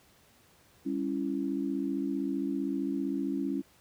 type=chord; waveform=sine; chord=C# diminished; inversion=second; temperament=just; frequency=199.57 / 277.2 / 332.6 Hz; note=G3 / C#4 / E4; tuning=+31 / 0 / +16 cents; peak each=-36 / -31 / -35 dBFS; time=0.85-3.62 s; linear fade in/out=20 ms; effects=pink hiss -62 dBFS RMS until 3.8 s + high-pass 60 Hz 12 dB/octave